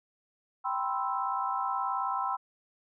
sine chord, C major seventh, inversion second, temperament equal, 784 / 987.8 / 1046.5 / 1318.5 Hz, G5 / B5 / C6 / E6, 0 / 0 / 0 / 0 cents, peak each -34 dBFS, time 0.64-2.37 s, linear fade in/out 20 ms, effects none

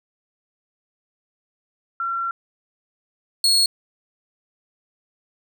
sine / 35% pulse tone pair in turn, 1363 / 4327 Hz, F6 / C#8, -43 / -43 cents, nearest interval octave + minor sixth, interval 2000 cents, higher second, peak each -22 / -13 dBFS, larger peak second, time 2-2.31 / 3.44-3.66 s, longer first, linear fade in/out 2 ms, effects none

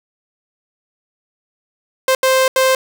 sawtooth tone bursts at uneven times, 523.3 Hz, C5, in tune, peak -7 dBFS, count 3, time 2.08-2.15 / 2.23-2.48 / 2.56-2.75 s, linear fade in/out 2 ms, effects none

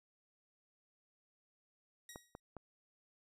5% pulse tone with exponential decay, 1900 Hz, A#6, 33 cents sharp, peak -36 dBFS, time 2.09-2.4 s, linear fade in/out 2 ms, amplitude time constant 67 ms
clicks, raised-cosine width 1 ms, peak -33 dBFS, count 3, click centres 2.159 / 2.351 / 2.567 s
effects low-pass 10000 Hz 12 dB/octave

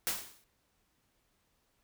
white noise with exponential decay, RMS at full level -30 dBFS, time 0.07-0.44 s, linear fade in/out 0 ms, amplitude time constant 80 ms, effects pink hiss -75 dBFS RMS until 1.83 s

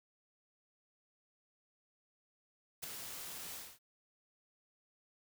white noise with ADSR envelope, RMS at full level -40 dBFS, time 2.82-3.79 s, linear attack 17 ms, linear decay 8 ms, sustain -6 dB, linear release 240 ms, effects none

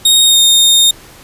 sawtooth tone with pitch glide, 3729 to 3680 Hz, A#7 to A#7, 0 to -23 cents, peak -3 dBFS, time 0.05-0.91 s, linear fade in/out 5 ms, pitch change -23 cents, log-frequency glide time 0.24-0.39 s, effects pink hiss -38 dBFS RMS until 1.23 s + resampled to 32000 Hz

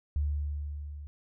sine tone with level ramp, 73.2 Hz, D2, 5 cents flat, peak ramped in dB -25 to -40 dBFS, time 0.16-1.07 s, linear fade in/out 0 ms, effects none

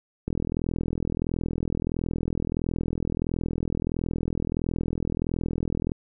click train, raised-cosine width 3 ms, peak -14 dBFS, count 235, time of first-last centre 0.28-5.919 s, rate 41.5 Hz, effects none

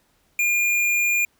sine tone with hard clipping, 2414 Hz, D7, 47 cents sharp, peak -19 dBFS, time 0.39-1.25 s, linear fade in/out 2 ms, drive 16 dB, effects pink hiss -64 dBFS RMS until 1.39 s

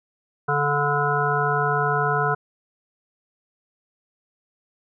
harmonic tone, 144.9 Hz, D3, 23 cents flat, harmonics 1 / 3 / 5 / 7 / 9 / 10, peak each -26 / -26 / -26 / -26 / -26 / -26 dBFS, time 0.48-2.35 s, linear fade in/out 10 ms, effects none

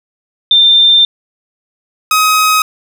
sine / sawtooth tone pair in turn, 3589 / 1264.5 Hz, A7 / D#6, +34 / +28 cents, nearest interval octave + tritone, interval 1806 cents, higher first, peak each -4 dBFS, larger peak neither, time 0.51-1.05 / 2.11-2.62 s, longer first, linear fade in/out 2 ms, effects none

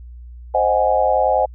sine chord, Ab dominant seventh, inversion first, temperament equal, 523.3 / 622.3 / 740 / 830.6 Hz, C5 / Eb5 / Gb5 / Ab5, 0 / 0 / 0 / 0 cents, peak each -19 dBFS, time 0.54-1.46 s, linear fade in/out 10 ms, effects added 60 Hz sine -34 dBFS peak until 1.54 s

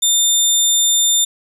20% pulse tone, 3600 Hz, A7, 39 cents sharp, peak -6 dBFS, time 0.02-1.25 s, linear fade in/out 10 ms, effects none

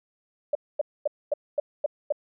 sine tone bursts, 587.3 Hz, D5, in tune, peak -20 dBFS, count 7, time 0.53-2.124 s, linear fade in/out 5 ms, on 22 ms, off 240 ms, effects none

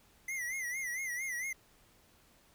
square tone with vibrato, 2028 Hz, B6, 45 cents sharp, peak -36 dBFS, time 0.28-1.53 s, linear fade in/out 5 ms, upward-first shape sine, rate 4.4 Hz, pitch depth 110 cents each way, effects pink hiss -65 dBFS RMS until 2.54 s

